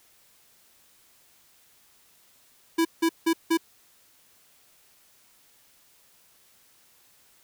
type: tone bursts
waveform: square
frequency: 329.6 Hz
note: E4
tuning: in tune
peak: -20 dBFS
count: 4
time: 2.78-3.574 s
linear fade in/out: 10 ms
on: 71 ms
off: 170 ms
effects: white hiss -60 dBFS RMS until 7.43 s